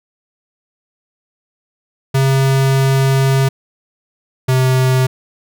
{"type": "tone pair in turn", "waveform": "square", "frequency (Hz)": [134.7, 129.67], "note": ["C#3", "C3"], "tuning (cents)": [-49, -15], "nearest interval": "minor second", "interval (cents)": 66, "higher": "first", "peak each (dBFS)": -11, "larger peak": "neither", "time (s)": [[2.14, 3.49], [4.48, 5.07]], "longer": "first", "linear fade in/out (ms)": 10, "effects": []}